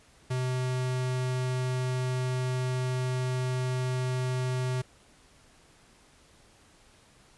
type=tone; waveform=square; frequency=127.6 Hz; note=C3; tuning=43 cents flat; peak=-28 dBFS; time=0.3-4.82 s; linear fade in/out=10 ms; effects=pink hiss -59 dBFS RMS until 7.37 s + resampled to 24000 Hz